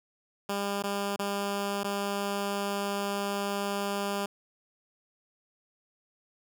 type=tone with dropouts; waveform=10% pulse; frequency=200.7 Hz; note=G3; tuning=41 cents sharp; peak=-21 dBFS; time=0.49-4.26 s; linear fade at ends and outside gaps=5 ms; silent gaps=0.825-0.837 / 1.162-1.192 / 1.834-1.843 s; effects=none